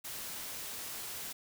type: noise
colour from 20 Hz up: white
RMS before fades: -42 dBFS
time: 0.04-1.33 s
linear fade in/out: 10 ms
effects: none